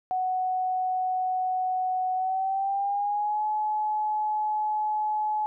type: tone with pitch glide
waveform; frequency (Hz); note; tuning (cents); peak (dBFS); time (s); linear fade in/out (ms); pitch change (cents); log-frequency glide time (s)
sine; 742 to 852.3; F#5 to G#5; +5 to +45; -24; 0.11-5.46; 0; +240; 2.14-3.44
effects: none